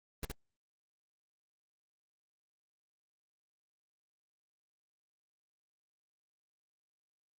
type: noise with echo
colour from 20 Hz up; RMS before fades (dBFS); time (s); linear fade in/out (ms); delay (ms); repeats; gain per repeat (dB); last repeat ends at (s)
pink; -36; 0.23-0.25; 2; 67; 1; -3; 0.317
effects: Opus 24 kbps

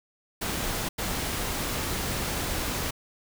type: noise bursts at uneven times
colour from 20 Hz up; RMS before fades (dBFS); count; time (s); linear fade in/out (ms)
pink; -30; 2; 0.41-0.89 / 0.98-2.91; 10
effects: none

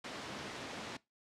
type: band-pass noise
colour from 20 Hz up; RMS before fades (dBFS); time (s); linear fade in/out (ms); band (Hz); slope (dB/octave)
pink; -45; 0.04-0.97; 5; 170 to 5100; 12
effects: noise-tail reverb RT60 0.2 s tail -20 dB re dry + low-pass 10000 Hz 12 dB/octave

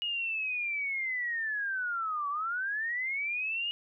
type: linear two-way sweep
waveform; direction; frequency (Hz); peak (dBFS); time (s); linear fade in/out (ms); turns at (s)
sine; down then up; 2885 to 1125 to 2885; -30; 0.02-3.71; 0; 2.29
effects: none

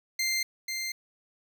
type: tone with echo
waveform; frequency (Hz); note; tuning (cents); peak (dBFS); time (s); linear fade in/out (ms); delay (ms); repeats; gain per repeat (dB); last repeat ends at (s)
20% pulse; 2093; C7; 0; -21; 0.19-0.43; 5; 490; 1; -5; 0.92
effects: none

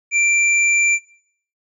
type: tone pair together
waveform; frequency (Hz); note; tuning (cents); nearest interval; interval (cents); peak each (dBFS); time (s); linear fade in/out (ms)
sine; 2357 / 6986; D7 / A8; +6 / -13; octave + perfect fifth; 1881; -14 / -22; 0.11-0.99; 50
effects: noise-tail reverb RT60 0.6 s tail -18 dB re dry

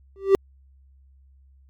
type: tone with exponential growth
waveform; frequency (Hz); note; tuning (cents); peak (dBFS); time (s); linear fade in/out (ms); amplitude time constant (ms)
triangle; 390; G4; -9; -6; 0.16-0.35; 0; 40
effects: added 67 Hz sine -51 dBFS peak until 1.69 s + MP3 96 kbps

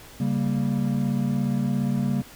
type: chord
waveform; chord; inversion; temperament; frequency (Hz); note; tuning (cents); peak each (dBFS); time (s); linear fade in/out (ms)
triangle; G diminished; second; equal; 138.59 / 196 / 233.1; Db3 / G3 / Bb3; 0 / 0 / 0; -24; 0.2-2.22; 5
effects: pink hiss -46 dBFS RMS until 2.35 s

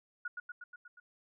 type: tone with echo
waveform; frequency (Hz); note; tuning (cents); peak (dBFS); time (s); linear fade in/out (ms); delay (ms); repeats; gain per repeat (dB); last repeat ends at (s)
sine; 1449; F#6; -37; -35; 0.25-0.28; 5; 120; 6; -3; 1
effects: none

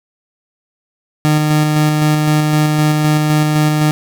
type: tone with tremolo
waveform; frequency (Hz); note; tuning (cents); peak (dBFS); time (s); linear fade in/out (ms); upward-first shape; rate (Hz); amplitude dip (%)
30% pulse; 152.1; D#3; -39; -7; 1.25-3.91; 0; square; 3.9; 25
effects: none

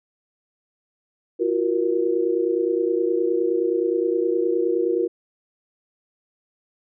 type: tone cluster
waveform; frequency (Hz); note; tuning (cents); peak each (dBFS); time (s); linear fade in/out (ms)
sine; 341.1 / 370.7 / 471.5; F4 / F#4 / A#4; -41 / +3 / +20; -23; 1.39-5.08; 20
effects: none

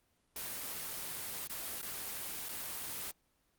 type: noise with dropouts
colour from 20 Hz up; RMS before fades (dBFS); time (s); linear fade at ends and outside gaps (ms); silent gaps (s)
white; -41; 0.36-3.11; 1; 1.472-1.497 / 1.815-1.828 / 2.486-2.491
effects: pink hiss -75 dBFS RMS until 3.58 s + Opus 24 kbps

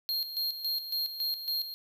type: tone with tremolo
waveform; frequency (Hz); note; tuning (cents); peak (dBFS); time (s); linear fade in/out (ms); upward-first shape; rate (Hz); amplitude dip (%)
square; 4226; C8; +16; -29; 0.09-1.74; 0; square; 3.6; 65
effects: 11-bit

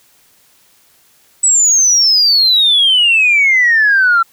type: exponential sweep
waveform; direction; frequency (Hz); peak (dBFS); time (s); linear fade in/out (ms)
sine; down; 7980 to 1338; -6; 1.43-4.23; 10
effects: tanh soft clip ceiling -3 dBFS + white hiss -51 dBFS RMS until 4.32 s

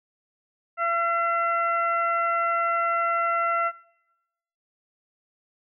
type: harmonic tone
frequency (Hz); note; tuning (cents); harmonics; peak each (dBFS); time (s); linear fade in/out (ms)
678; E5; +49; 1 / 2 / 3 / 4; -28 / -23 / -32 / -40; 0.77-3.72; 50
effects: noise-tail reverb RT60 1.0 s tail -23 dB re dry

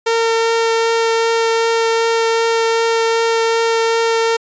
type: tone with vibrato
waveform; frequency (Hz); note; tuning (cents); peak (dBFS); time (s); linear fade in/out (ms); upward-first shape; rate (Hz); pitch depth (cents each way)
sawtooth; 456.1; A#4; -38; -9; 0.06-4.37; 10; triangle; 2.6; 9
effects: resampled to 16000 Hz

